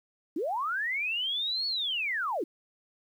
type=linear two-way sweep; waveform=sine; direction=up then down; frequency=273.1 to 4435 to 273.1 Hz; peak=-28 dBFS; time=0.36-2.44 s; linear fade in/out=5 ms; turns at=1.67 s; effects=10-bit